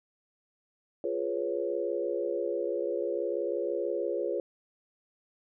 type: chord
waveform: sine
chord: C# dominant seventh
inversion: first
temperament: equal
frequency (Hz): 349.2 / 415.3 / 493.9 / 554.4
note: E#4 / G#4 / B4 / C#5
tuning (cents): 0 / 0 / 0 / 0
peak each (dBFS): -34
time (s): 1.04-4.4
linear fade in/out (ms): 2
effects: none